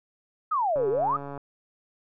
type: exponential two-way sweep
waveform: sine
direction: down then up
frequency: 1318.5 to 384.7 to 1318.5 Hz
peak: -22 dBFS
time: 0.51-1.17 s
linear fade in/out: 10 ms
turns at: 0.89 s
type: click train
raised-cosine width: 1 ms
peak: -24 dBFS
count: 88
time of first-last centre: 0.76-1.377 s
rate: 141 Hz
effects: none